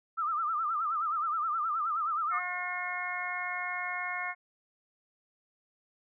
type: tone with vibrato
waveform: sine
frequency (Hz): 1266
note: D#6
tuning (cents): +30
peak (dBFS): -28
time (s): 0.17-2.4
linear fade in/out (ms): 20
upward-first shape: sine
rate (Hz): 9.5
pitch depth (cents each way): 120
type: harmonic tone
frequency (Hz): 359.4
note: F4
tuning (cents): +50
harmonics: 2 / 3 / 4 / 5 / 6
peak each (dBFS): -40 / -39 / -40 / -39 / -36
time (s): 2.3-4.35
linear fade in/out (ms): 50
effects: none